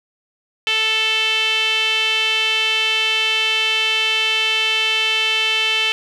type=tone with band-pass filter; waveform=sawtooth; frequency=440 Hz; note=A4; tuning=in tune; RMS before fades=-18 dBFS; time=0.67-5.92 s; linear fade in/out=0 ms; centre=2900 Hz; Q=6.2; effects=none